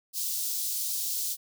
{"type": "high-pass noise", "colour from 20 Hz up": "white", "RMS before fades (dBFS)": -31, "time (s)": [0.13, 1.37], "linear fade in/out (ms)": 50, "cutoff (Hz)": 4100, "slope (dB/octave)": 24, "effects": []}